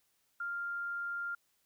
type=tone; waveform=sine; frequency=1396.9 Hz; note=F6; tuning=in tune; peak=-35 dBFS; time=0.4-1.35 s; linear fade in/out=5 ms; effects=white hiss -75 dBFS RMS until 1.65 s